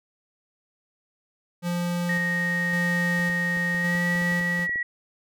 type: tone with tremolo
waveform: square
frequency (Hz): 174.61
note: F3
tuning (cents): 0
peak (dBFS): -25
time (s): 1.62-4.68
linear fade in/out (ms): 50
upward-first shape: square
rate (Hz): 0.9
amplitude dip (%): 30
type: tone with pitch glide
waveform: sine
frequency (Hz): 1864.7 to 1926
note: A#6 to B6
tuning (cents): 0 to -44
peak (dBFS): -24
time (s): 2.09-4.83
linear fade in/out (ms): 5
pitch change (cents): +56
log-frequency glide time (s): 3.77-4.03
type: clicks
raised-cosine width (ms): 2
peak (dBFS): -29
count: 12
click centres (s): 3.193 / 3.299 / 3.571 / 3.746 / 3.952 / 4.155 / 4.219 / 4.321 / 4.411 / 4.593 / 4.694 / 4.758
effects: none